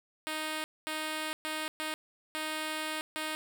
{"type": "tone bursts at uneven times", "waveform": "5% pulse", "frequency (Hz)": 311.1, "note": "D#4", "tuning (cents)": 0, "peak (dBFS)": -22, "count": 6, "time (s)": [[0.27, 0.64], [0.87, 1.33], [1.45, 1.68], [1.8, 1.94], [2.35, 3.01], [3.16, 3.35]], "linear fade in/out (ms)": 0, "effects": []}